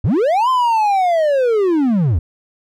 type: linear two-way sweep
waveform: triangle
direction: up then down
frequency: 68.8 to 1046.5 to 68.8 Hz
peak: -10 dBFS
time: 0.04-2.19 s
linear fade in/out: 5 ms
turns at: 0.49 s
effects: none